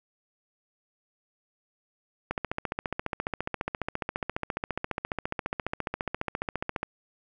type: click train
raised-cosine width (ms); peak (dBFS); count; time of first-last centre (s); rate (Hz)
0.5; -14; 67; 2.31-6.831; 14.6
effects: none